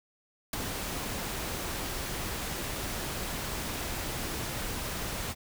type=noise with ADSR envelope; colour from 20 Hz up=pink; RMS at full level=-29 dBFS; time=0.53-5.35 s; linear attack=4 ms; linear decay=13 ms; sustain=-6 dB; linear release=44 ms; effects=none

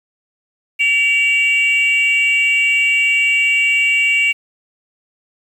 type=tone pair together; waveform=sine; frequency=2285 / 2768 Hz; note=D7 / F7; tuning=-48 / -16 cents; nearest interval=minor third; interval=332 cents; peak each=-13 dBFS; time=0.79-4.33 s; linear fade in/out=20 ms; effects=tanh soft clip ceiling -7 dBFS + 7-bit

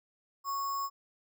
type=tone with sample-and-hold; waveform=sine; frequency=1108.7 Hz; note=C#6; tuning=in tune; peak=-31 dBFS; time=0.44-0.9 s; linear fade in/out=50 ms; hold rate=6300 Hz; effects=none

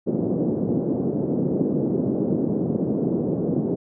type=band-pass noise; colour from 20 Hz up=pink; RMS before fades=-23 dBFS; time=0.06-3.76 s; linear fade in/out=20 ms; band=160 to 450 Hz; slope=24 dB/octave; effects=none

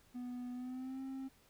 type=tone with pitch glide; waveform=triangle; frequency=246.9 to 266.2 Hz; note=B3 to C4; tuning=0 to +30 cents; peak=-39 dBFS; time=0.14-1.29 s; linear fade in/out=20 ms; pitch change=+130 cents; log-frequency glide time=0.53-1.01 s; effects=pink hiss -68 dBFS RMS until 1.49 s

